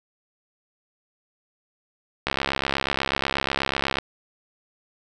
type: click train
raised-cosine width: 0.3 ms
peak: -6 dBFS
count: 118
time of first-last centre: 2.27-3.986 s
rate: 68.2 Hz
effects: none